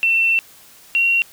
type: tone pair in turn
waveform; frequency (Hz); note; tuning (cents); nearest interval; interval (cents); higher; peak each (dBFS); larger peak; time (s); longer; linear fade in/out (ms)
sine; 2693 / 2743; E7 / F7; +36 / -32; unison; 32; second; -13; neither; 0.03-0.39 / 0.95-1.22; first; 0
effects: white hiss -46 dBFS RMS until 1.32 s